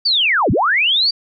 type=linear two-way sweep; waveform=sine; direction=down then up; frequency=4732 to 69.3 to 4732 Hz; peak=-12 dBFS; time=0.05-1.11 s; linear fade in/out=10 ms; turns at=0.51 s; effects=none